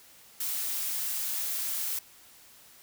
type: noise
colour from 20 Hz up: blue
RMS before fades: -32 dBFS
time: 0.4-1.99 s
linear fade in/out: 5 ms
effects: white hiss -55 dBFS RMS until 2.82 s